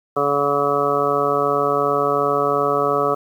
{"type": "harmonic tone", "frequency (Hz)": 142.8, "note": "D3", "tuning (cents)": -48, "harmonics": [1, 2, 3, 4, 5, 7, 8, 9], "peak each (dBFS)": [-32, -29, -21, -23, -25, -32, -22, -23], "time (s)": [0.16, 3.15], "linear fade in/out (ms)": 10, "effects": ["8-bit"]}